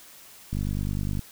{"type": "click train", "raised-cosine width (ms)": 5, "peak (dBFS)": -17, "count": 34, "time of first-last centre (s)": [0.53, 1.193], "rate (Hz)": 49.8, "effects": ["white hiss -49 dBFS RMS until 1.31 s"]}